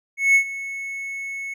triangle tone with ADSR envelope, 2200 Hz, C#7, 14 cents flat, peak -9 dBFS, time 0.17-1.54 s, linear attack 180 ms, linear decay 87 ms, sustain -17 dB, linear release 8 ms, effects none

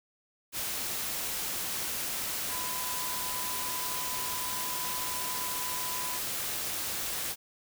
sine tone in noise, 1001 Hz, B5, 23 cents sharp, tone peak -39 dBFS, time 2.48-6.2 s, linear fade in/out 50 ms, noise white, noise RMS -34 dBFS, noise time 0.52-7.36 s, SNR -8 dB, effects none

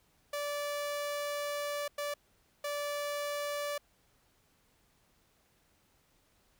sawtooth tone bursts at uneven times, 581 Hz, D5, 19 cents flat, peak -30 dBFS, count 3, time 0.33-1.88 / 1.98-2.14 / 2.64-3.78 s, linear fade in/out 5 ms, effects pink hiss -70 dBFS RMS until 6.59 s

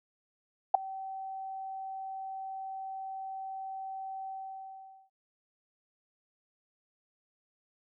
sine tone with ADSR envelope, 769 Hz, G5, 33 cents flat, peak -13 dBFS, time 0.74-5.1 s, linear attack 8 ms, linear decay 5 ms, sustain -24 dB, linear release 820 ms, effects none

